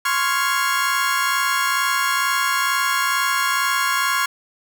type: chord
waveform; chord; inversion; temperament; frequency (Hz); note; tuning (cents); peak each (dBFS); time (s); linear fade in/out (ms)
35% pulse; Db major seventh; third; equal; 1046.5 / 1108.7 / 1396.9 / 1661.2; C6 / Db6 / F6 / Ab6; 0 / 0 / 0 / 0; -22; 0.05-4.26; 5
effects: none